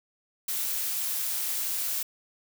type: noise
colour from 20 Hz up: blue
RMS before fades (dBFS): -30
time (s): 0.48-2.03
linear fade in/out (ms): 5
effects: none